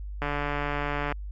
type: click train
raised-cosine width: 0.5 ms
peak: -14 dBFS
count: 132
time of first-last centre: 0.22-1.123 s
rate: 145 Hz
effects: added 50 Hz sine -33 dBFS peak until 1.31 s + MP3 64 kbps